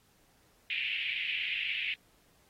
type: band-pass noise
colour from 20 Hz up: white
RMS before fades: -34 dBFS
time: 0.7-1.94 s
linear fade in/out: 2 ms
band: 2200 to 2900 Hz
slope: 48 dB/octave
effects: pink hiss -67 dBFS RMS until 2.49 s + AAC 48 kbps